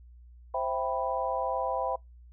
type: chord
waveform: sine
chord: C major seventh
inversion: none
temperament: equal with one note detuned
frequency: 523.3 / 661.5 / 784 / 987.8 Hz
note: C5 / E5 / G5 / B5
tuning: 0 / +6 / 0 / 0 cents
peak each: -33 dBFS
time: 0.54-1.96 s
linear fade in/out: 5 ms
effects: noise-tail reverb RT60 0.2 s tail -26 dB re dry + added 60 Hz sine -49 dBFS peak until 2.32 s